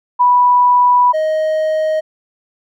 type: tone pair in turn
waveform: sine / triangle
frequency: 984 / 625.7 Hz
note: B5 / D#5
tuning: -7 / +10 cents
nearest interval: minor sixth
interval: 783 cents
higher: first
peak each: -7 / -11 dBFS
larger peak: first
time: 0.19-1.13 / 1.13-2.01 s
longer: first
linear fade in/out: 20 ms
effects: none